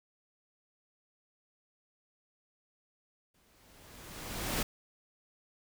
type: noise with exponential growth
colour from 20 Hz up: pink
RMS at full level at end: -31 dBFS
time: 3.34-4.63 s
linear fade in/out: 5 ms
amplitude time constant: 280 ms
effects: none